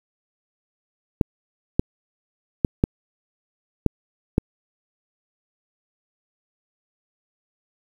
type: clicks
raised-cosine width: 3 ms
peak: -3 dBFS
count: 6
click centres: 1.212 / 1.795 / 2.648 / 2.839 / 3.863 / 4.381 s
effects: 7-bit